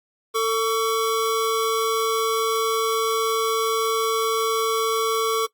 square tone pair together, 447.3 / 1130.4 Hz, A4 / C#6, +28 / +34 cents, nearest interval octave + major third, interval 1606 cents, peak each -22 / -24 dBFS, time 0.34-5.47 s, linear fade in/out 20 ms, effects noise-tail reverb RT60 0.1 s tail -19 dB re dry + Opus 48 kbps

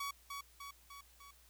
sawtooth tone with echo, 1128 Hz, C#6, 30 cents sharp, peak -35 dBFS, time 0-0.11 s, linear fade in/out 5 ms, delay 300 ms, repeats 4, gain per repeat -4 dB, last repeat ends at 1.31 s, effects added 60 Hz sine -66 dBFS peak until 1.49 s + white hiss -66 dBFS RMS until 1.49 s

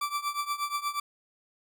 40% pulse tone with tremolo, 1166 Hz, D6, 13 cents flat, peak -25 dBFS, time 0.01-1 s, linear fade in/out 5 ms, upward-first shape triangle, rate 8.4 Hz, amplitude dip 90%, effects none

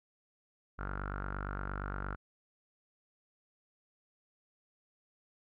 sawtooth tone with low-pass filter, 48.63 Hz, G1, 13 cents flat, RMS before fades -39 dBFS, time 0.78-2.16 s, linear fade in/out 20 ms, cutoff 1400 Hz, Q 9.2, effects none

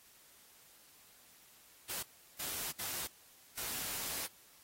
white noise bursts at uneven times, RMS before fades -40 dBFS, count 4, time 1.89-2.03 / 2.39-2.72 / 2.79-3.07 / 3.57-4.27 s, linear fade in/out 10 ms, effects white hiss -62 dBFS RMS until 4.63 s + AAC 48 kbps

